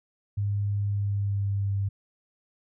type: tone with pitch glide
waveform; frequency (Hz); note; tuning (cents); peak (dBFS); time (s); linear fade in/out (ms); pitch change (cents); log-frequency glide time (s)
sine; 101.6 to 99.11; G#2 to G2; -38 to +20; -24; 0.37-1.89; 10; -42; 0.83-1.75
effects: none